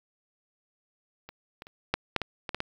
clicks, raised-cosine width 0.3 ms, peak -27 / -25 / -30 / -8 / -8 / -15 / -17 / -15 / -14 dBFS, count 9, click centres 1.29 / 1.621 / 1.669 / 1.94 / 2.163 / 2.217 / 2.492 / 2.546 / 2.604 s, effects 8-bit

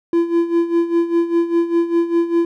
triangle tone with tremolo, 338.7 Hz, E4, 47 cents sharp, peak -9 dBFS, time 0.13-2.45 s, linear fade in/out 2 ms, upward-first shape sine, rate 5 Hz, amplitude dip 75%, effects none

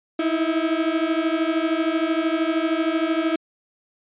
35% pulse beating tone pair, 317.1 / 330.1 Hz, D#4 / E4, +33 / +2 cents, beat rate 13 Hz, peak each -21 dBFS, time 0.19-3.36 s, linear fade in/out 5 ms, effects resampled to 8000 Hz

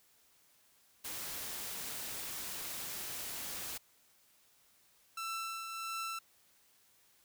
white noise, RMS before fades -42 dBFS, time 1.04-3.78 s, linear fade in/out 10 ms
sawtooth tone with tremolo, 1335 Hz, E6, 22 cents sharp, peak -33 dBFS, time 5.17-6.19 s, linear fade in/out 5 ms, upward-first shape triangle, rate 1.5 Hz, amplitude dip 45%
effects white hiss -68 dBFS RMS until 7.24 s

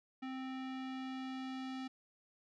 square tone with low-pass filter sweep, 261.6 Hz, C4, in tune, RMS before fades -43 dBFS, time 0.22-1.88 s, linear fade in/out 10 ms, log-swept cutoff 2700 to 4200 Hz, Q 1.3, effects none

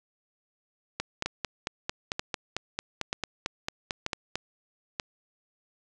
two click trains, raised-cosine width 0.2 ms, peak -12 / -12 dBFS, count 16 / 5, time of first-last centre 1-4.356 / 1.26-4.998 s, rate 4.47 / 1.07 Hz, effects resampled to 24000 Hz + 8-bit

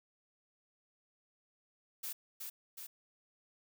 blue noise with echo, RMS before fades -41 dBFS, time 2.03-2.13 s, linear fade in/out 10 ms, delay 370 ms, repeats 2, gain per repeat -3 dB, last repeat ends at 2.87 s, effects none

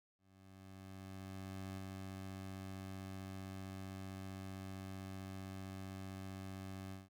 20% pulse tone with ADSR envelope, 95.5 Hz, G2, 45 cents flat, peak -39 dBFS, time 0.18-7.09 s, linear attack 1600 ms, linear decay 6 ms, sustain -2 dB, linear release 170 ms, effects none

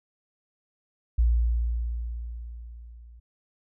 sine tone with level ramp, 58.27 Hz, A#1, in tune, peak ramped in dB -16 to -46 dBFS, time 1.18-3.2 s, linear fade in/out 10 ms, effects tanh soft clip ceiling -12 dBFS

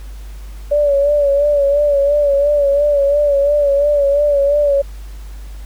sine tone with vibrato, 573 Hz, D5, 43 cents flat, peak -10 dBFS, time 0.71-4.82 s, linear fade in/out 10 ms, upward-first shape sine, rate 2.9 Hz, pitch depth 51 cents each way, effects added 50 Hz sine -28 dBFS peak until 5.65 s + pink hiss -45 dBFS RMS until 5.65 s

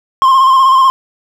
triangle tone with vibrato, 1059 Hz, C6, 21 cents sharp, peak -3 dBFS, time 0.22-0.9 s, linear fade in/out 0 ms, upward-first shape square, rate 16 Hz, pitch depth 30 cents each way, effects none

